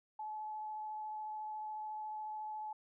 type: tone with vibrato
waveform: sine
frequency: 858 Hz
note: A5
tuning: 44 cents flat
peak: -40 dBFS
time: 0.19-2.73 s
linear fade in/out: 5 ms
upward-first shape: sine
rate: 14 Hz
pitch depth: 9 cents each way
effects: none

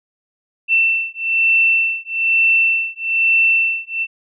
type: beating tone pair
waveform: sine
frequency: 2682 / 2683.1 Hz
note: E7 / E7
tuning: +29 / +30 cents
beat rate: 1.1 Hz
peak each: -16 dBFS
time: 0.68-4.07 s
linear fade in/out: 50 ms
effects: none

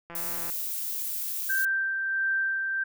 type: click train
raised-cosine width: 0.5 ms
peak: -27 dBFS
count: 69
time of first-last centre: 0.1-0.5 s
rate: 170 Hz
type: noise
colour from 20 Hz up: violet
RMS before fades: -32 dBFS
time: 0.15-1.65 s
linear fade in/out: 2 ms
type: tone with tremolo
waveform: sine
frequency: 1568 Hz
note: G6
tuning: in tune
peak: -23 dBFS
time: 1.49-2.84 s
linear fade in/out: 10 ms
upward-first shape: sine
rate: 1.5 Hz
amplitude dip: 35%
effects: none

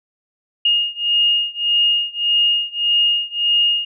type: beating tone pair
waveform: sine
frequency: 2847 / 2848.7 Hz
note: F7 / F7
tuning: +33 / +34 cents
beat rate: 1.7 Hz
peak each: -17 / -18 dBFS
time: 0.65-3.85 s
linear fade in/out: 5 ms
effects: none

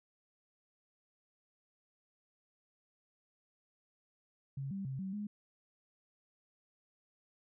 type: tone with pitch steps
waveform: sine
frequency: 136.9 / 195.6 / 133.2 / 191.1 / 207.6 Hz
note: C#3 / G3 / C3 / G3 / G#3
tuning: -21 / -4 / +31 / -44 / 0 cents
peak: -37 dBFS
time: 4.57-5.27 s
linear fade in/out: 5 ms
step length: 140 ms
effects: none

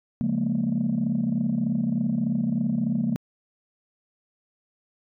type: chord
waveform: sine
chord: Bb minor seventh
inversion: first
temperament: just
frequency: 139.85 / 174.81 / 209.8 / 233.1 Hz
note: Db3 / F3 / Ab3 / Bb3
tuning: +16 / +2 / +18 / 0 cents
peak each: -30 / -28 / -26 / -24 dBFS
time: 0.21-3.16 s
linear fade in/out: 0 ms
effects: tanh soft clip ceiling -16 dBFS

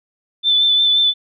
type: tone with vibrato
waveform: sine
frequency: 3520 Hz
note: A7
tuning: in tune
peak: -11 dBFS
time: 0.43-1.14 s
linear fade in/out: 50 ms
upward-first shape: sine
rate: 5.7 Hz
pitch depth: 22 cents each way
effects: none

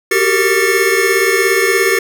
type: tone cluster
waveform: square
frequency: 379.6 / 396.6 / 460.6 / 1777 / 2185 Hz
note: F#4 / G4 / A#4 / A6 / C#7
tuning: +44 / +20 / -21 / +17 / -26 cents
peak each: -18 dBFS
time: 0.11-1.99 s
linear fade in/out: 5 ms
effects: none

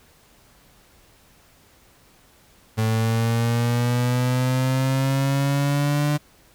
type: exponential sweep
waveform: 35% pulse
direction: up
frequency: 110 to 148.6 Hz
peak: -17 dBFS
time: 2.77-6.18 s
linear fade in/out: 20 ms
effects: pink hiss -55 dBFS RMS until 6.54 s

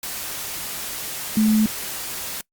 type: tone in noise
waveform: sine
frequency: 216.6 Hz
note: A3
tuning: 27 cents flat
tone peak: -14 dBFS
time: 1.37-1.66 s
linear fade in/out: 2 ms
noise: white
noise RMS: -30 dBFS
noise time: 0.03-2.41 s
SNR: +13 dB
effects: noise-tail reverb RT60 0.1 s tail -23 dB re dry + Opus 48 kbps

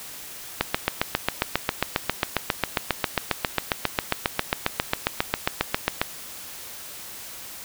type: click train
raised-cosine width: 0.3 ms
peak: -3 dBFS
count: 41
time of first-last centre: 0.61-6.015 s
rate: 7.4 Hz
effects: white hiss -39 dBFS RMS until 7.64 s

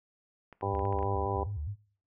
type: clicks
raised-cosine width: 0.5 ms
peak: -33 dBFS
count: 8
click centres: 0.527 / 0.611 / 0.751 / 0.793 / 0.853 / 0.926 / 0.989 / 1.028 s
type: harmonic tone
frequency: 98.8 Hz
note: G2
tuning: 14 cents sharp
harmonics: 1 / 2 / 3 / 4 / 5 / 6 / 7 / 8 / 9 / 10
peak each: -43 / -46 / -42 / -36 / -38 / -41 / -45 / -35 / -44 / -37 dBFS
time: 0.62-1.44 s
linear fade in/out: 10 ms
type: tone with vibrato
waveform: sine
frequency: 87.31 Hz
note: F2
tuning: in tune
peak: -33 dBFS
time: 0.63-1.76 s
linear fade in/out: 50 ms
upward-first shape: square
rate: 4.8 Hz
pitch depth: 270 cents each way
effects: noise-tail reverb RT60 0.4 s tail -18 dB re dry

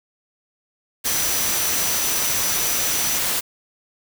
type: tone in noise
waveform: sine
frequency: 5920 Hz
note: F#8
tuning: in tune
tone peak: -26 dBFS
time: 1.05-3.19 s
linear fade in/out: 20 ms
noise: white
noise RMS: -22 dBFS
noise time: 1.04-3.41 s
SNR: -7 dB
effects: none

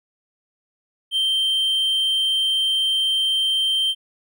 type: tone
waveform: triangle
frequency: 3136 Hz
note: G7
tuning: in tune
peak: -16 dBFS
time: 1.11-3.95 s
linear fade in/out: 50 ms
effects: none

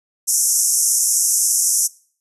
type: band-pass noise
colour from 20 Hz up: pink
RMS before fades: -17 dBFS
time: 0.27-1.88 s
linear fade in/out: 20 ms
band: 5600 to 12000 Hz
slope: 96 dB/octave
effects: noise-tail reverb RT60 0.5 s tail -23 dB re dry

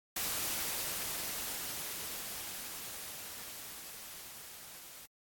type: noise with level ramp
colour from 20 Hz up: white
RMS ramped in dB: -35 to -51 dBFS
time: 0.16-5.06 s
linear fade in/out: 5 ms
effects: AAC 64 kbps

